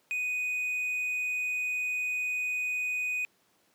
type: tone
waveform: triangle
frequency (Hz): 2489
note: D#7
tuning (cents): 0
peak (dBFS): -27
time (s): 0.11-3.25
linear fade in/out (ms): 0
effects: pink hiss -68 dBFS RMS until 3.74 s + high-pass 200 Hz 12 dB/octave